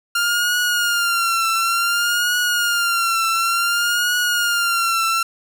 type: tone with vibrato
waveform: sawtooth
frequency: 1396.9 Hz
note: F6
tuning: in tune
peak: -13 dBFS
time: 0.15-5.23 s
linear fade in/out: 5 ms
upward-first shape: triangle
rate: 0.56 Hz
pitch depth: 76 cents each way
effects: none